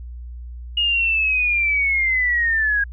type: linear sweep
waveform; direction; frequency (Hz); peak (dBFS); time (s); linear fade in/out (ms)
sine; down; 2872 to 1625; -16; 0.77-2.84; 5
effects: added 60 Hz sine -31 dBFS peak until 2.92 s